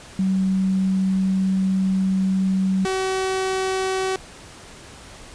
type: tone pair in turn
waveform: sine / sawtooth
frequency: 190 / 378.9 Hz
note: F#3 / F#4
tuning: +46 / +41 cents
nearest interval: octave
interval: 1195 cents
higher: second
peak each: -17 dBFS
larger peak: neither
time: 0.19-2.85 / 2.85-4.16 s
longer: first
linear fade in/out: 2 ms
effects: pink hiss -42 dBFS RMS until 5.34 s + resampled to 22050 Hz

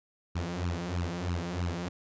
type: tone with flanger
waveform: sawtooth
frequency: 87.31 Hz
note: F2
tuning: in tune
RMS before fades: -33 dBFS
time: 0.35-1.89 s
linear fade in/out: 10 ms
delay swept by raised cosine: 0.71 to 6.51 ms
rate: 3.1 Hz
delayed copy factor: +0.85
effects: resampled to 16000 Hz

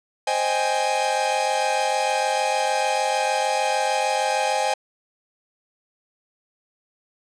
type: chord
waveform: 45% pulse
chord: Ab major seventh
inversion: first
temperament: equal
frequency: 523.3 / 622.3 / 784 / 830.6 Hz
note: C5 / Eb5 / G5 / Ab5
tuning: 0 / 0 / 0 / 0 cents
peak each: -27 / -28 / -27 / -23 dBFS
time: 0.27-4.74 s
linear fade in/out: 5 ms
effects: resampled to 22050 Hz

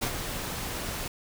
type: noise with ADSR envelope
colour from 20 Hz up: pink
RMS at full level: -28 dBFS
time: 0.01-1.08 s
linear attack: 19 ms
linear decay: 82 ms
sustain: -6 dB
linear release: 4 ms
effects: none

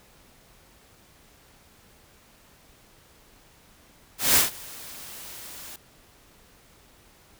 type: noise with ADSR envelope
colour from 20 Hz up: white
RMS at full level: -17 dBFS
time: 4.18-5.76 s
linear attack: 180 ms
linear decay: 140 ms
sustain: -24 dB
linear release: 3 ms
effects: pink hiss -56 dBFS RMS until 7.39 s

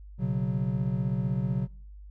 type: chord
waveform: triangle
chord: B suspended second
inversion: none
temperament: equal with one note detuned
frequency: 123.47 / 139.23 / 185 Hz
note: B2 / C#3 / F#3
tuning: 0 / +8 / 0 cents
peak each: -28 dBFS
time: 0.18-1.68 s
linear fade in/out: 50 ms
effects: noise-tail reverb RT60 0.6 s tail -26 dB re dry + added 50 Hz sine -43 dBFS peak until 2.1 s

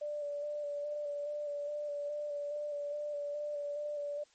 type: tone with vibrato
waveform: sine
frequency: 585 Hz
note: D5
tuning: 7 cents flat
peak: -35 dBFS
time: 0.01-4.24 s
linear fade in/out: 10 ms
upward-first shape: square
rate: 2.4 Hz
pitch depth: 19 cents each way
effects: white hiss -67 dBFS RMS until 4.34 s + MP3 32 kbps

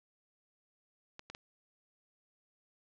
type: clicks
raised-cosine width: 0.2 ms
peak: -28 dBFS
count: 3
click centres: 1.194 / 1.3 / 1.349 s
effects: low-pass 6000 Hz 12 dB/octave

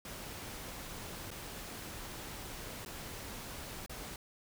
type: noise with dropouts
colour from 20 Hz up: pink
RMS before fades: -45 dBFS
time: 0.05-4.16 s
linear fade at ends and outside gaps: 2 ms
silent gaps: 1.306-1.313 / 2.85-2.86 / 3.862-3.895 s
effects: none

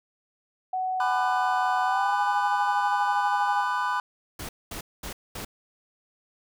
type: tone with pitch glide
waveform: sine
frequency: 746 to 818.2 Hz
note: F#5 to G#5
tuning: +14 to -26 cents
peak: -25 dBFS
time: 0.73-3.64 s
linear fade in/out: 5 ms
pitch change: +160 cents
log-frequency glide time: 1.84-2.16 s
type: chord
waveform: triangle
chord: G# half-diminished seventh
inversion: none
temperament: just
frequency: 830.6 / 996.7 / 1196.1 / 1495.1 Hz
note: G#5 / B5 / D6 / F#6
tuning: 0 / +16 / +31 / +18 cents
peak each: -31 / -25 / -30 / -29 dBFS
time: 1-4 s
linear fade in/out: 2 ms
type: noise bursts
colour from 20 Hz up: pink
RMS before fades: -36 dBFS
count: 4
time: 4.39-5.45 s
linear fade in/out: 5 ms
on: 100 ms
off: 220 ms
effects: none

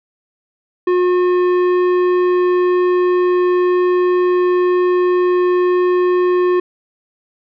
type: tone with tanh clipping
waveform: sine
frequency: 360.1 Hz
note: F#4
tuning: 47 cents flat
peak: -13 dBFS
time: 0.87-6.6 s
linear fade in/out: 5 ms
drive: 12 dB
effects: none

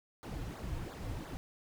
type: noise with flanger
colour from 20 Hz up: brown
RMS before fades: -41 dBFS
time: 0.23-1.37 s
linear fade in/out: 0 ms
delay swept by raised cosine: 0.35 to 5.15 ms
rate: 2.9 Hz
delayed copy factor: -0.85
effects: none

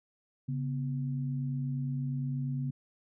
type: tone pair together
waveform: sine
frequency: 138.37 / 246.9 Hz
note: C#3 / B3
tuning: -3 / 0 cents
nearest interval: minor seventh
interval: 1003 cents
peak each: -31 / -38 dBFS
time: 0.48-2.71 s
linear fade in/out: 10 ms
effects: none

